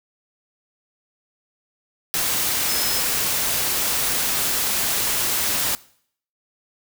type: tone in noise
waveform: sine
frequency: 5170 Hz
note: E8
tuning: 34 cents flat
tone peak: -26 dBFS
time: 2.69-3 s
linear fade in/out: 0 ms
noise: white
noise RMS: -22 dBFS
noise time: 2.14-5.75 s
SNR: -7 dB
effects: noise-tail reverb RT60 0.6 s tail -21 dB re dry

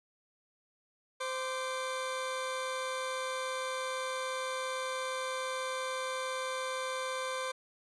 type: tone pair together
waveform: 20% pulse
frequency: 518.6 / 1174.7 Hz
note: C5 / D6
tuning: -15 / 0 cents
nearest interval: octave + major second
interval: 1415 cents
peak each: -30 / -36 dBFS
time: 1.2-7.52 s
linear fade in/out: 10 ms
effects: resampled to 24000 Hz

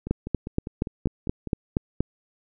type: two click trains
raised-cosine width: 3 ms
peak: -9 / -19 dBFS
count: 9 / 8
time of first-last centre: 0.11-2.006 / 0.07-1.473 s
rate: 4.22 / 4.99 Hz
effects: none

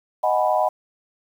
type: chord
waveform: sine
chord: G# minor seventh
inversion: second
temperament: equal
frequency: 622.3 / 740 / 830.6 / 987.8 Hz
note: D#5 / F#5 / G#5 / B5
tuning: 0 / 0 / 0 / 0 cents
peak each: -21 / -21 / -25 / -24 dBFS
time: 0.23-0.69 s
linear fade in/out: 10 ms
effects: 8-bit

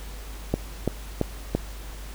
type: click train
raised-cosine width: 2 ms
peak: -8 dBFS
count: 4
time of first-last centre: 0.54-1.55 s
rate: 2.97 Hz
effects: added 50 Hz sine -36 dBFS peak until 2.14 s + pink hiss -44 dBFS RMS until 2.14 s

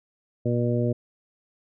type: harmonic tone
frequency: 120 Hz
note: B2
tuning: 49 cents flat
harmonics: 1 / 2 / 3 / 4 / 5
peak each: -24 / -27 / -29 / -30 / -31 dBFS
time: 0.45-0.93 s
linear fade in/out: 10 ms
effects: none

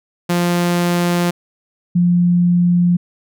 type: tone pair in turn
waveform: sawtooth / sine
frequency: 174.61 / 175.57 Hz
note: F3 / F3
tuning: 0 / +9 cents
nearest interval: unison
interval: 9 cents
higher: second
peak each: -10 / -10 dBFS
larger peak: neither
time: 0.29-1.31 / 1.95-2.97 s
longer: neither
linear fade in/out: 10 ms
effects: none

